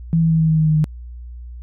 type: tone with pitch steps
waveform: sine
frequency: 164.81 / 163.2 / 161.6 / 160.03 / 158.46 / 156.91 / 155.38 / 153.86 Hz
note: E3 / E3 / E3 / D#3 / D#3 / D#3 / D#3 / D#3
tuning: 0 / -17 / -34 / +49 / +32 / +15 / -2 / -19 cents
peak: -12 dBFS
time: 0.13-0.842 s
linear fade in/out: 0 ms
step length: 89 ms
effects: added 60 Hz sine -31 dBFS peak until 1.62 s